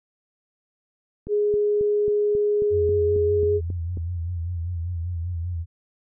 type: click train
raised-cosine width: 3 ms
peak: -22 dBFS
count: 11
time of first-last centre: 1.27-3.973 s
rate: 3.7 Hz
type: tone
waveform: sine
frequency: 415.6 Hz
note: G#4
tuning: 1 cent sharp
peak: -18 dBFS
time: 1.28-3.61 s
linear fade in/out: 50 ms
type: tone with vibrato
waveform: sine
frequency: 86.1 Hz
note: F2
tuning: 24 cents flat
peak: -25 dBFS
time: 2.7-5.66 s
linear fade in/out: 50 ms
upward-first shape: sine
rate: 5.1 Hz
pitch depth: 72 cents each way
effects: none